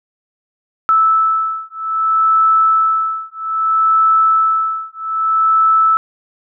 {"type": "beating tone pair", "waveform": "sine", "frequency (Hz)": [1312, 1312.62], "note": ["E6", "E6"], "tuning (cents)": [-9, -8], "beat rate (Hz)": 0.62, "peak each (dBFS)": -14, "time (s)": [0.89, 5.97], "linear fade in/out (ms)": 0, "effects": []}